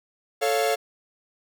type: chord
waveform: 45% pulse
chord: A augmented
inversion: none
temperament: equal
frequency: 440 / 554.4 / 698.5 Hz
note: A4 / C#5 / E#5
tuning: 0 / 0 / 0 cents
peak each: -25 / -26 / -25 dBFS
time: 0.41-0.76 s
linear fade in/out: 20 ms
effects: none